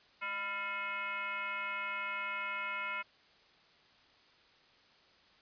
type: tone with frequency modulation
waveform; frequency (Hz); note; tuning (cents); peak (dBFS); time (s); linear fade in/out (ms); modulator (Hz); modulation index
sine; 1774; A6; +14; -35; 0.21-3.03; 20; 388; 2.1
effects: white hiss -64 dBFS RMS until 5.41 s + resampled to 11025 Hz